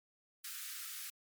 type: high-pass noise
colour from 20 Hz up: white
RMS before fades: -45 dBFS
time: 0.44-1.1 s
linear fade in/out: 5 ms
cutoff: 1200 Hz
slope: 96 dB/octave
effects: MP3 96 kbps